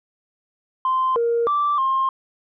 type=tone with pitch steps; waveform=sine; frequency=1040 / 468 / 1170 / 1063 Hz; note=C6 / A#4 / D6 / C6; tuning=-11 / +7 / -7 / +27 cents; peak=-16 dBFS; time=0.85-2.09 s; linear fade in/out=2 ms; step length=310 ms; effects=tanh soft clip ceiling -13 dBFS